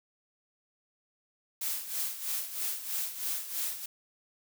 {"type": "noise with tremolo", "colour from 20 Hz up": "blue", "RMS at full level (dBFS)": -32, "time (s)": [1.61, 3.86], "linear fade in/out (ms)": 5, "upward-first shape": "sine", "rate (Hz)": 3.1, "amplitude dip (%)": 70, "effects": []}